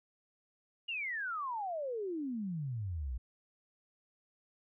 sine exponential sweep, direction down, 2900 to 56.8 Hz, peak -35 dBFS, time 0.88-3.18 s, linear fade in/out 10 ms, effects none

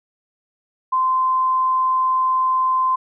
sine tone, 1036 Hz, C6, 17 cents flat, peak -15 dBFS, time 0.92-2.96 s, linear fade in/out 10 ms, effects none

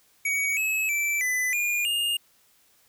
square tone with pitch steps, 2253 / 2580 / 2330 / 2004 / 2424 / 2830 Hz, C#7 / E7 / D7 / B6 / D#7 / F7, +28 / -38 / -14 / +25 / -46 / +22 cents, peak -24 dBFS, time 0.25-2.17 s, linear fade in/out 5 ms, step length 320 ms, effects white hiss -62 dBFS RMS until 2.88 s

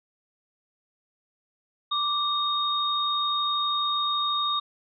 sine tone pair together, 1174.7 / 3714 Hz, D6 / A#7, 0 / -7 cents, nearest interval octave + minor sixth, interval 1993 cents, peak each -26 dBFS, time 1.91-4.6 s, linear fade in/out 10 ms, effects none

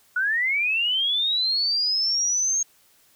sine linear sweep, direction up, 1438 to 6520 Hz, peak -20 dBFS, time 0.16-2.63 s, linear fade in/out 5 ms, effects white hiss -59 dBFS RMS until 3.15 s

